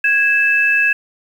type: tone pair together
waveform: sine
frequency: 1653.6 / 2625 Hz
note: G#6 / E7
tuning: -8 / -8 cents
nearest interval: minor sixth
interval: 800 cents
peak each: -14 dBFS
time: 0.04-0.93 s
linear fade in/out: 5 ms
effects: 7-bit